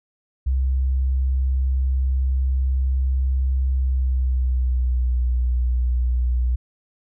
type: tone with pitch glide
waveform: sine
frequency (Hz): 65.41 to 61.38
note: C2 to B1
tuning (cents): 0 to -10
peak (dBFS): -17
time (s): 0.46-6.56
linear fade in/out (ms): 10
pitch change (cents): -110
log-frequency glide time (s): 3.69-5.21
effects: none